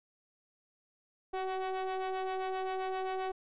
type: ring-modulated tone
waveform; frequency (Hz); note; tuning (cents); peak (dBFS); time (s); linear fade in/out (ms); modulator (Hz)
square; 187.4; F#3; +22; -31; 1.33-3.32; 10; 566
effects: resampled to 8000 Hz

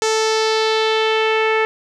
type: tone with low-pass filter sweep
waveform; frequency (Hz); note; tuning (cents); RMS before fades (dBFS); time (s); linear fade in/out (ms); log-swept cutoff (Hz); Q
sawtooth; 440; A4; 0; -17; 0.02-1.65; 0; 6600 to 2200; 2.4
effects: none

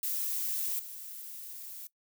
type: noise with level steps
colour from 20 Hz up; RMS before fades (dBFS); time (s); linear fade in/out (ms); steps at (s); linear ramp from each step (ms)
violet; -33 / -44; 0.03-1.87; 2; 0.79; 5
effects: noise-tail reverb RT60 0.1 s tail -19 dB re dry

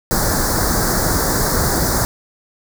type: band-stop noise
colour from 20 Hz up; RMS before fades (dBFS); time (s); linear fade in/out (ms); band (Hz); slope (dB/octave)
pink; -17; 0.11-2.05; 0; 1800 to 4400; 48
effects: none

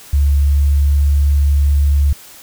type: tone with pitch glide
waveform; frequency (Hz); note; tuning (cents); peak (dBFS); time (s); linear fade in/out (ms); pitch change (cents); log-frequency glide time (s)
sine; 71 to 71.45; C#2 to D2; +42 to -47; -9; 0.13-2.13; 5; +11; 0.31-0.88
effects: white hiss -39 dBFS RMS until 2.42 s

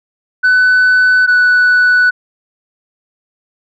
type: tone pair in turn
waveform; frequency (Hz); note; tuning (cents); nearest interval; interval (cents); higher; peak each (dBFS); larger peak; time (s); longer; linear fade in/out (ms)
sine; 1500 / 1484.5; F#6 / F#6; +23 / +5; unison; 18; first; -4; neither; 0.43-1.27 / 1.27-2.11; neither; 20
effects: tanh soft clip ceiling -5 dBFS

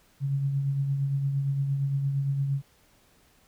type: tone with tremolo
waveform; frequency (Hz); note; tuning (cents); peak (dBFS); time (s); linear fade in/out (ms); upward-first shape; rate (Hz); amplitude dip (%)
sine; 138.59; C#3; 0; -22; 0.2-2.62; 50; triangle; 8.7; 45
effects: pink hiss -62 dBFS RMS until 3.47 s

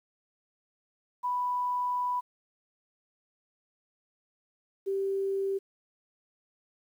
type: tone pair in turn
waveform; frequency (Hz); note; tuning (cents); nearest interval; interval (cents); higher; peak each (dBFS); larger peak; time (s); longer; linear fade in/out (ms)
sine; 988 / 390.6; B5 / G4; 0 / -6; octave + major third; 1606; first; -27; neither; 1.23-2.21 / 4.86-5.59; first; 20
effects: 10-bit

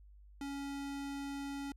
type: tone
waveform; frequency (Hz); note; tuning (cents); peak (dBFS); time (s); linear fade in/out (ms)
square; 279.6; C#4; +15; -40; 0.41-1.72; 2
effects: added 50 Hz sine -55 dBFS peak until 1.76 s + low-pass 11000 Hz 12 dB/octave

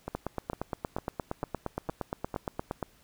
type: two click trains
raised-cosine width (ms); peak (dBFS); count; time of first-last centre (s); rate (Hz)
1; -20 / -17; 6 / 24; 0.08-2.342 / 0.15-2.828; 2.21 / 8.59
effects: pink hiss -62 dBFS RMS until 3.03 s

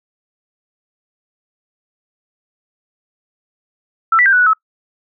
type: tone with pitch steps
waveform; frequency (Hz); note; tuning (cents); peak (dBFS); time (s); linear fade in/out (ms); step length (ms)
sine; 1331 / 1964 / 1584 / 1480 / 1471 / 1296; E6 / B6 / G6 / F#6 / F#6 / E6; +16 / -10 / +18 / 0 / -11 / -30; -8; 4.12-4.534; 5; 69
effects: noise-tail reverb RT60 0.1 s tail -24 dB re dry

